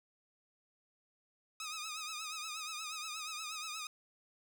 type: tone with vibrato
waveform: 10% pulse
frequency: 1256 Hz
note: D#6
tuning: 16 cents sharp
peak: -32 dBFS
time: 1.6-3.87 s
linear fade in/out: 2 ms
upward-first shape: triangle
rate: 8.4 Hz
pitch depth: 86 cents each way
effects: none

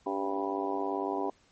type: harmonic tone with a mistuned harmonic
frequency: 98 Hz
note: G2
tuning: in tune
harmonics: 3 / 4 / 5 / 6 / 7 / 8 / 9 / 10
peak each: -36 / -34 / -41 / -42 / -38 / -37 / -45 / -37 dBFS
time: 0.06-1.3 s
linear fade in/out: 5 ms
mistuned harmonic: 3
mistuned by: -46 cents
effects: pink hiss -65 dBFS RMS until 1.51 s + MP3 32 kbps

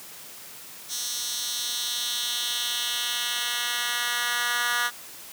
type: tone with high-pass filter sweep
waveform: 10% pulse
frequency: 240.7 Hz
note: B3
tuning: 44 cents flat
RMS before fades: -28 dBFS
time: 0.88-4.91 s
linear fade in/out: 50 ms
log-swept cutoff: 5200 to 1600 Hz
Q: 1.8
effects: white hiss -43 dBFS RMS until 5.32 s + high-pass 100 Hz 12 dB/octave

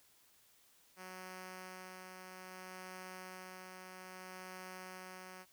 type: tone with tremolo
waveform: 5% pulse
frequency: 185.1 Hz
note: F#3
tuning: 1 cent sharp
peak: -36 dBFS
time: 0.96-5.46 s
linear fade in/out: 50 ms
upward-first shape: sine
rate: 0.61 Hz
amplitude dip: 30%
effects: white hiss -68 dBFS RMS until 5.52 s

